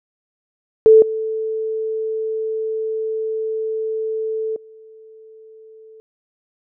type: tone with level steps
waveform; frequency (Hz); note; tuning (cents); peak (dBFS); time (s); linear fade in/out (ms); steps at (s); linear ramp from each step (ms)
sine; 440; A4; 0; -5 / -20 / -40; 0.86-6; 0; 1.02 / 4.56; 2
effects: none